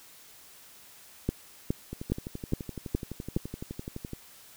two click trains, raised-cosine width 3 ms, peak -23 / -13 dBFS, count 27 / 6, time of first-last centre 1.93-4.133 / 1.29-3.365 s, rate 11.8 / 2.41 Hz, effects white hiss -53 dBFS RMS until 4.56 s

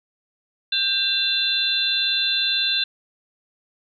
sine tone cluster, 1575 / 2723 / 3541 / 4040 Hz, G6 / F7 / A7 / B7, +8 / -44 / +10 / +39 cents, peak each -29 / -27 / -22 / -23 dBFS, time 0.72-2.84 s, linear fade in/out 5 ms, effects none

